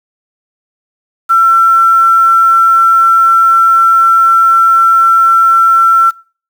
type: tone with quantisation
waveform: sine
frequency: 1348 Hz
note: E6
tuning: 38 cents sharp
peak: -4 dBFS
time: 1.29-6.11 s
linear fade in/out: 20 ms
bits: 5
effects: noise-tail reverb RT60 0.4 s tail -23 dB re dry